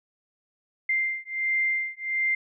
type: beating tone pair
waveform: sine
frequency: 2093 / 2094.4 Hz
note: C7 / C7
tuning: 0 / +1 cents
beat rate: 1.4 Hz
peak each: -27 dBFS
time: 0.89-2.35 s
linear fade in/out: 5 ms
effects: none